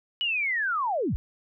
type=linear sweep; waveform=sine; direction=down; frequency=2973 to 32 Hz; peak=-24 dBFS; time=0.21-1.16 s; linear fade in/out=0 ms; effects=none